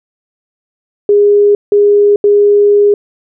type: tone bursts at uneven times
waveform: sine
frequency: 410 Hz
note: G#4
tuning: 22 cents flat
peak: -4 dBFS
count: 3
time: 1.09-1.55 / 1.72-2.16 / 2.24-2.94 s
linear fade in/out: 2 ms
effects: none